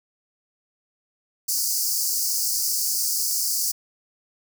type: high-pass noise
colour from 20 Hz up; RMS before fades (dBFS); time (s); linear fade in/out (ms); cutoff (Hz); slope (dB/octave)
pink; -24; 1.48-3.72; 10; 4600; 96
effects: none